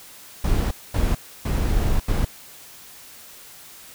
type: noise bursts at uneven times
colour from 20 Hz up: brown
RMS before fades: -20 dBFS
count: 4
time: 0.44-0.71 / 0.94-1.15 / 1.45-2 / 2.08-2.25 s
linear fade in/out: 5 ms
effects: white hiss -44 dBFS RMS until 3.94 s